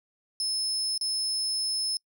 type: tone with dropouts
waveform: 35% pulse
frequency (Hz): 5220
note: E8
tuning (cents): -18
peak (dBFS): -24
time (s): 0.4-1.97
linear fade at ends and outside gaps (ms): 1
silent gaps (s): 0.978-1.011
effects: noise-tail reverb RT60 0.1 s tail -26 dB re dry